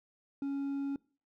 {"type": "tone with hard clipping", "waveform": "triangle", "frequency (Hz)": 278.1, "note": "C#4", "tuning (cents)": 6, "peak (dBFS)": -33, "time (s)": [0.42, 0.96], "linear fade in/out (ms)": 2, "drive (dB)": 5, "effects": ["noise-tail reverb RT60 0.4 s tail -22 dB re dry"]}